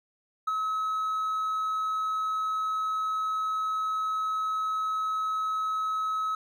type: tone with ADSR envelope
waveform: triangle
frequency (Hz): 1285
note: E6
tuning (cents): -45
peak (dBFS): -19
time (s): 0.47-6.35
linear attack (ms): 12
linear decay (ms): 13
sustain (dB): -5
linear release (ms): 3
effects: tanh soft clip ceiling -20 dBFS